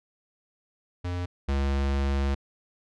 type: tone pair in turn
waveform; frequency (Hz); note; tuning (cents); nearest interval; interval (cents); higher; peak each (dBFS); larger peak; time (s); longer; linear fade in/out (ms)
square; 88.8 / 68.98; F2 / C#2; +29 / -8; major third; 437; first; -29 / -24; second; 1.04-1.26 / 1.48-2.35; second; 10
effects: low-pass 5000 Hz 12 dB/octave